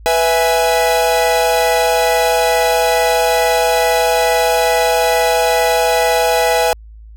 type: chord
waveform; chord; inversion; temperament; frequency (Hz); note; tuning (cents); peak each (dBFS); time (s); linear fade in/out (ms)
45% pulse; E major; second; equal; 493.9 / 659.3 / 830.6; B4 / E5 / G#5; 0 / 0 / 0; -16; 0.06-6.73; 0
effects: added 54 Hz sine -34 dBFS peak until 7.16 s